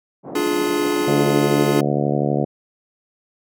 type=band-pass noise; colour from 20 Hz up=pink; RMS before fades=-32 dBFS; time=0.23-1.36 s; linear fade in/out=50 ms; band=180 to 830 Hz; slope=24 dB/octave
type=chord; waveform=square; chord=D diminished; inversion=none; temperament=equal with one note detuned; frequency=293.7 / 349.2 / 420.6 Hz; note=D4 / F4 / Ab4; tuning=0 / 0 / +22 cents; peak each=-23 dBFS; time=0.35-1.81 s; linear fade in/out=5 ms
type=harmonic tone; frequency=72.2 Hz; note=D2; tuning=29 cents flat; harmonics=2 / 3 / 4 / 5 / 6 / 7 / 8 / 9 / 10; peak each=-22 / -24 / -25 / -26 / -27 / -27 / -28 / -29 / -29 dBFS; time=1.07-2.45 s; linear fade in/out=10 ms
effects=none